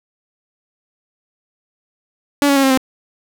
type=tone with pitch steps; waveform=sawtooth; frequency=285.8 / 279.4 / 273.2 / 267.1 / 261.2 Hz; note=D4 / C#4 / C#4 / C4 / C4; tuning=-47 / +14 / -25 / +36 / -3 cents; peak=-7 dBFS; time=2.42-2.775 s; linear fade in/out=0 ms; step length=71 ms; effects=7-bit